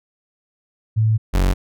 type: tone pair in turn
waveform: sine / 40% pulse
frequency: 109.9 / 46.21 Hz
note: A2 / F#1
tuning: -2 / -1 cents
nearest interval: octave + minor third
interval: 1499 cents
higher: first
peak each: -13 dBFS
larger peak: neither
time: 0.96-1.18 / 1.33-1.54 s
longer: first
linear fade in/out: 20 ms
effects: none